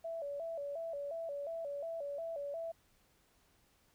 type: tone with vibrato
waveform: sine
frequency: 614 Hz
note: D#5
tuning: 23 cents flat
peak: -38 dBFS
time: 0.04-2.72 s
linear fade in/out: 10 ms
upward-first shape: square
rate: 2.8 Hz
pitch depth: 130 cents each way
effects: pink hiss -71 dBFS RMS until 3.94 s